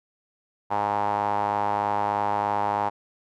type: tone with band-pass filter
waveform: sawtooth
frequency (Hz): 103.2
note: G#2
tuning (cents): -10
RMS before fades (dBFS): -25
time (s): 0.7-2.9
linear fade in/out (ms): 20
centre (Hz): 870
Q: 5.4
effects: none